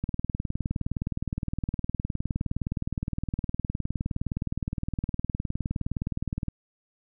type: click train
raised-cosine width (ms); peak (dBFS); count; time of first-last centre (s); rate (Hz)
5; -16; 126; 0.04-6.483; 19.4
effects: none